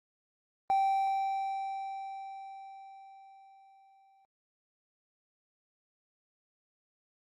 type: tone with exponential decay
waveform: triangle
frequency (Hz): 779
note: G5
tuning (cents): -11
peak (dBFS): -21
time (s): 0.7-4.25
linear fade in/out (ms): 0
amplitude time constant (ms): 770
effects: tanh soft clip ceiling -18 dBFS + Opus 24 kbps